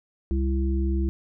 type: harmonic tone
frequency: 66.9 Hz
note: C2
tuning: 39 cents sharp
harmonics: 1 / 3 / 5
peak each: -22 / -31 / -30 dBFS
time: 0.31-1.09 s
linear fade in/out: 0 ms
effects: none